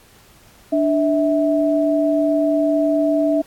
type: tone pair together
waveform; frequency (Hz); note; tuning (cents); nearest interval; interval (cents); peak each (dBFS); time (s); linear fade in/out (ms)
sine; 294.8 / 650; D4 / E5; +7 / -24; octave + major second; 1369; -17; 0.72-3.42; 10
effects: pink hiss -50 dBFS RMS until 3.46 s + AAC 64 kbps